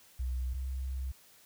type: tone pair in turn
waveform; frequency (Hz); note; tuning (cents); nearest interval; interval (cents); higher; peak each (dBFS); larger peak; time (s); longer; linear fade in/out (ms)
sine; 63 / 65.26; B1 / C2; +35 / -4; minor second; 61; second; -31 / -33; first; 0.19-0.54 / 0.54-1.12; second; 10
effects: white hiss -60 dBFS RMS until 1.45 s